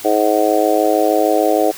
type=harmonic tone; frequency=106.5 Hz; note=G#2; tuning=44 cents sharp; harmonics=3 / 4 / 5 / 6 / 7; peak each=-18 / -18 / -18 / -18 / -18 dBFS; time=0.04-1.72 s; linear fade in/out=20 ms; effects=white hiss -33 dBFS RMS until 1.77 s